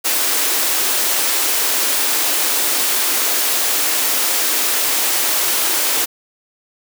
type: high-pass noise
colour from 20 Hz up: white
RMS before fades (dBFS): -17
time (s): 0.04-6.06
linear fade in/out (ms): 20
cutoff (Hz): 250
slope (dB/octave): 96
effects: none